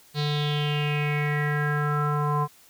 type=tone with low-pass filter sweep; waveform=square; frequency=147.8 Hz; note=D3; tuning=11 cents sharp; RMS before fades=-25 dBFS; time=0.14-2.48 s; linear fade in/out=50 ms; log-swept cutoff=4200 to 1000 Hz; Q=6.3; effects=white hiss -55 dBFS RMS until 2.69 s